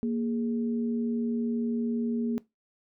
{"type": "tone pair together", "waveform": "sine", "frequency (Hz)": [233.1, 415.3], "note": ["A#3", "G#4"], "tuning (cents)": [0, 0], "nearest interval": "minor seventh", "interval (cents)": 1000, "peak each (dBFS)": [-26, -36], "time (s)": [0.03, 2.38], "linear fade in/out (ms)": 0, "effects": ["noise-tail reverb RT60 0.2 s tail -20 dB re dry"]}